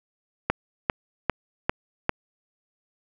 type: click train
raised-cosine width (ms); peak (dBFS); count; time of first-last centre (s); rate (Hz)
0.5; -5; 5; 0.5-2.094; 2.51
effects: none